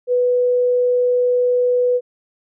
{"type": "tone", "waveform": "sine", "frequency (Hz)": 493.9, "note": "B4", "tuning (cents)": 0, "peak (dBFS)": -13, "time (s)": [0.07, 2.01], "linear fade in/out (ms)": 50, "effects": []}